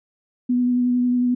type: tone with vibrato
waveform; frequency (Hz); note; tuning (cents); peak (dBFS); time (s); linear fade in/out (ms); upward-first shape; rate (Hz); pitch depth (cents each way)
sine; 246.7; B3; -2; -16; 0.49-1.35; 10; triangle; 11; 18
effects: none